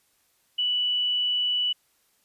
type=tone; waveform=sine; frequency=2960 Hz; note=F#7; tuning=in tune; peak=-22 dBFS; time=0.58-1.73 s; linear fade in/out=10 ms; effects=white hiss -67 dBFS RMS until 2.24 s + resampled to 32000 Hz